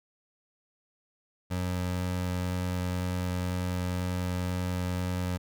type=tone; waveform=25% pulse; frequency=90.2 Hz; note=F#2; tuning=44 cents flat; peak=-25 dBFS; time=1.5-5.38 s; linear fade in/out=20 ms; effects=none